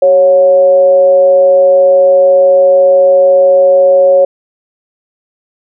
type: tone with frequency modulation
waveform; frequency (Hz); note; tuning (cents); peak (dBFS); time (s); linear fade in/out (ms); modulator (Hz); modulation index
sine; 552; C#5; -7; -3; 0.02-4.25; 5; 166; 0.32
effects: none